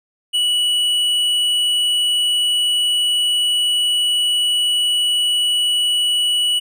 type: tone with hard clipping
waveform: sine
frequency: 2943 Hz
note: F#7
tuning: 10 cents flat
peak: -16 dBFS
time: 0.33-6.6 s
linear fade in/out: 20 ms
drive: 7 dB
effects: none